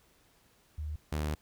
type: tone pair in turn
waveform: sine / sawtooth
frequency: 75.9 / 75.9 Hz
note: D#2 / D#2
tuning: -42 / -42 cents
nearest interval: unison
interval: 0 cents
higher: neither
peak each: -34 / -27 dBFS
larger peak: second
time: 0.78-0.96 / 1.12-1.35 s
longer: second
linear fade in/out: 5 ms
effects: pink hiss -66 dBFS RMS until 1.41 s